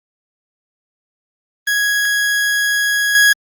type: tone with level steps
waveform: 40% pulse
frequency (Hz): 1661.2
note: G#6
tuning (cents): 0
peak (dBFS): -13 / -7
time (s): 1.67-3.33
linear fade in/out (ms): 5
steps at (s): 3.15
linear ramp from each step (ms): 2
effects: Opus 24 kbps